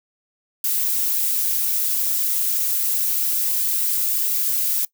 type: noise with flanger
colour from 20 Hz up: violet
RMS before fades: -21 dBFS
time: 0.64-4.85 s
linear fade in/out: 2 ms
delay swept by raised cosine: 1.2 to 4.9 ms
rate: 3.7 Hz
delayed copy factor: +0.6
effects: noise-tail reverb RT60 0.1 s tail -21 dB re dry